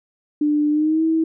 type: tone with pitch glide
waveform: sine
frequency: 297.4 to 322.4 Hz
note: D4 to E4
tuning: +22 to -38 cents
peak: -15 dBFS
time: 0.41-1.24 s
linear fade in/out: 5 ms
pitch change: +140 cents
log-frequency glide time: 0.7-1.03 s
effects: none